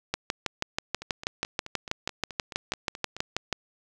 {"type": "two click trains", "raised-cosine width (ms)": 0.2, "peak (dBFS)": [-21, -9], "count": [11, 22], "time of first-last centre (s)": [[1.02, 3.166], [0.14, 3.527]], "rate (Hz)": [4.66, 6.2], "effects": []}